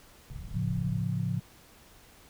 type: low-pass noise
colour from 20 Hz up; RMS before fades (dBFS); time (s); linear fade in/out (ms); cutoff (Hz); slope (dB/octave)
pink; -41; 0.3-1.02; 0; 190; 48
type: chord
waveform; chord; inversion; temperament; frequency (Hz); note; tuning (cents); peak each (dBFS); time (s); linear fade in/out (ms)
sine; A augmented; none; equal; 110 / 138.59 / 174.61; A2 / C#3 / E#3; 0 / 0 / 0; -32; 0.54-1.4; 10
effects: pink hiss -56 dBFS RMS until 2.29 s